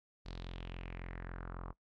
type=tone with low-pass filter sweep; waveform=sawtooth; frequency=43.65 Hz; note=F1; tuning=in tune; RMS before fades=-45 dBFS; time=0.25-1.73 s; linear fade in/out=20 ms; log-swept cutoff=4500 to 1100 Hz; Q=3.6; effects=noise-tail reverb RT60 0.1 s tail -19 dB re dry